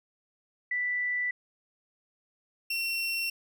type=tone pair in turn; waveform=sine / 30% pulse; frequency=1975.5 / 2721 Hz; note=B6 / F7; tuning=0 / -46 cents; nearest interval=tritone; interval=554 cents; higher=second; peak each=-27 / -26 dBFS; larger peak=second; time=0.71-1.31 / 2.7-3.3 s; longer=neither; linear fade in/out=5 ms; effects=none